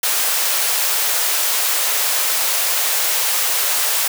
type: high-pass noise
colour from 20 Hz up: white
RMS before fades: -18 dBFS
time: 0.03-4.08 s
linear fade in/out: 5 ms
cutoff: 480 Hz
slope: 24 dB/octave
effects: none